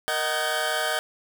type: tone cluster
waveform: 25% pulse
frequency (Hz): 468.1 / 620 / 750 / 1545 / 1688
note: A#4 / D#5 / F#5 / G6 / G#6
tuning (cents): +7 / -6 / +23 / -26 / +28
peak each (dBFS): -31 / -25 / -27 / -25 / -29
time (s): 0.08-0.99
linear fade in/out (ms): 0
effects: none